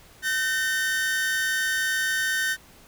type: tone pair together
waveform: 40% pulse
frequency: 1531.3 / 1821 Hz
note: G6 / A#6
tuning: -41 / -41 cents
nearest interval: minor third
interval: 300 cents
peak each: -25 dBFS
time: 0.22-2.57 s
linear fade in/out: 50 ms
effects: pink hiss -52 dBFS RMS until 2.87 s